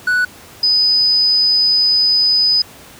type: tone pair in turn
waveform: triangle / sine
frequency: 1480 / 4995 Hz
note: F#6 / D#8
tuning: 0 / +6 cents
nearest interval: octave + major sixth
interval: 2106 cents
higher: second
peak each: -10 dBFS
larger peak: neither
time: 0.07-0.25 / 0.63-2.62 s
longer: second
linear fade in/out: 5 ms
effects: pink hiss -39 dBFS RMS until 2.99 s + high-pass 80 Hz 12 dB/octave